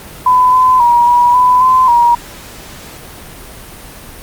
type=tone with pitch steps; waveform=sine; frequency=1005 / 1017 / 955 / 968 / 999 / 1026 / 951 Hz; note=B5 / C6 / A#5 / B5 / B5 / C6 / A#5; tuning=+30 / -50 / +42 / -35 / +20 / -34 / +34 cents; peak=-5 dBFS; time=0.26-2.15 s; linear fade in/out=5 ms; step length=270 ms; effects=pink hiss -32 dBFS RMS until 4.22 s + Opus 32 kbps